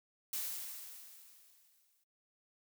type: noise with exponential decay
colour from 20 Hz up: blue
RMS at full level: -37 dBFS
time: 0.33-2.04 s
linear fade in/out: 5 ms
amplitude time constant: 370 ms
effects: noise-tail reverb RT60 0.1 s tail -20 dB re dry